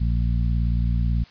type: harmonic tone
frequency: 58.27 Hz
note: A#1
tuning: in tune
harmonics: 1 / 2 / 3 / 4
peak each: -20 / -25 / -29 / -35 dBFS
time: 0-1.24 s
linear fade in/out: 10 ms
effects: white hiss -50 dBFS RMS until 1.3 s + resampled to 11025 Hz